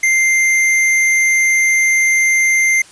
square tone, 2093 Hz, C7, in tune, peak -11 dBFS, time 0.03-2.82 s, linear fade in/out 5 ms, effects white hiss -42 dBFS RMS until 2.91 s + resampled to 22050 Hz

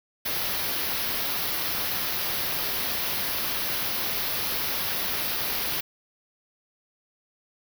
white band-stop noise, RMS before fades -28 dBFS, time 0.25-5.81 s, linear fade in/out 10 ms, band 5600 to 11000 Hz, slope 48 dB/octave, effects none

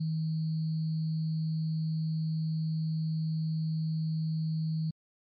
sine tone with sample-and-hold, 158.9 Hz, D#3, 37 cents sharp, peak -28 dBFS, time 0-4.91 s, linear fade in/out 10 ms, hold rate 4410 Hz, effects MP3 32 kbps

